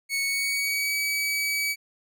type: tone with pitch glide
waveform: sawtooth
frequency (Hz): 2216 to 2280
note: C#7 to C#7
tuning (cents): -1 to +48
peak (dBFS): -21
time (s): 0.09-1.76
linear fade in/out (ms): 50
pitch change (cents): +49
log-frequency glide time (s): 0.24-0.95
effects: none